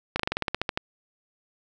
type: slowing click train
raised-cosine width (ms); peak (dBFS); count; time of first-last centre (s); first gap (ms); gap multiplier
0.3; -9; 12; 0.16-0.775; 35; 1.09
effects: none